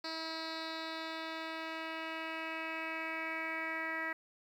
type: tone with low-pass filter sweep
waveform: 10% pulse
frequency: 322.6 Hz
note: E4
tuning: 37 cents flat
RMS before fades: -40 dBFS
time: 0.04-4.13 s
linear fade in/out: 5 ms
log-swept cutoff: 4400 to 2000 Hz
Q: 5.3
effects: 11-bit